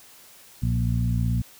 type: harmonic tone with a mistuned harmonic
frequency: 59.1 Hz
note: A#1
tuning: 24 cents sharp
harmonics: 1 / 2 / 3 / 4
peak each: -26 / -23 / -29 / -32 dBFS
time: 0.62-1.42 s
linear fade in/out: 10 ms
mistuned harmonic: 1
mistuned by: +97 cents
effects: white hiss -50 dBFS RMS until 1.59 s